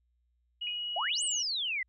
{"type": "tone with pitch glide", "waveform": "sine", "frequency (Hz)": [2902, 2920], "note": ["F#7", "F#7"], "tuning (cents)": [-34, -24], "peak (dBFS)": -33, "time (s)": [0.61, 1.43], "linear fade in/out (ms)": 10, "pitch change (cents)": 10, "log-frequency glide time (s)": [0.76, 1.24]}
{"type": "tone with exponential decay", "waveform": "sine", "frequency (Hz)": 2489, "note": "D#7", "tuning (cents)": 0, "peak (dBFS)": -33, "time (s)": [0.67, 0.85], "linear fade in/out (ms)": 1, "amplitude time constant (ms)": 39}
{"type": "exponential two-way sweep", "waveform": "sine", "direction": "up then down", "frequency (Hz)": [622.3, 9010, 1958], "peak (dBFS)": -30, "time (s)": [0.96, 1.83], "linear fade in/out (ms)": 5, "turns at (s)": 1.23}
{"effects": ["added 60 Hz sine -70 dBFS peak until 1.88 s"]}